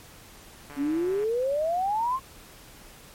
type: click train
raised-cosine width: 0.5 ms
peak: -29 dBFS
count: 79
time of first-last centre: 0.7-1.238 s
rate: 145 Hz
type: exponential sweep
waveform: sine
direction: up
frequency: 268.8 to 1089 Hz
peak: -23 dBFS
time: 0.76-2.2 s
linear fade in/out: 50 ms
effects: pink hiss -49 dBFS RMS until 3.14 s + MP3 64 kbps